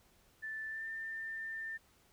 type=tone with pitch glide; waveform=sine; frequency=1760 to 1793.9 Hz; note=A6 to A6; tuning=0 to +33 cents; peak=-39 dBFS; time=0.42-1.78 s; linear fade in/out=20 ms; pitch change=+33 cents; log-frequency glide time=0.68-0.86 s; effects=pink hiss -68 dBFS RMS until 2.12 s